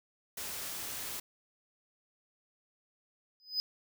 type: noise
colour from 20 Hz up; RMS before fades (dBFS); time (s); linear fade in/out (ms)
white; -40; 0.37-1.2; 5
type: tone with exponential growth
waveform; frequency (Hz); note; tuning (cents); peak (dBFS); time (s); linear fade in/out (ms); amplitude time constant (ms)
triangle; 5010; D#8; +11; -25; 3.4-3.6; 0; 42
effects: none